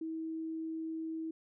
sine tone, 322 Hz, E4, 41 cents flat, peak -36 dBFS, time 0.01-1.31 s, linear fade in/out 5 ms, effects none

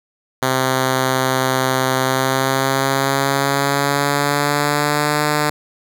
5% pulse tone with pitch glide, 130.81 to 149.4 Hz, C3 to D3, 0 to +30 cents, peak -4 dBFS, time 0.42-5.5 s, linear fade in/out 5 ms, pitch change +230 cents, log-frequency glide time 2-5.22 s, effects none

